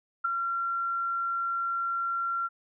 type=tone with ADSR envelope; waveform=sine; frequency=1370 Hz; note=F6; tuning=34 cents flat; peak=-21 dBFS; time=0.24-2.49 s; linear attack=12 ms; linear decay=8 ms; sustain=-6 dB; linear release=33 ms; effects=none